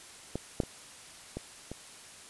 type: clicks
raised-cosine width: 2 ms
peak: -19 / -13 / -28 / -22 / -25 dBFS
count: 5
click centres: 0.356 / 0.602 / 0.635 / 1.37 / 1.716 s
effects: white hiss -50 dBFS RMS until 2.29 s + resampled to 24000 Hz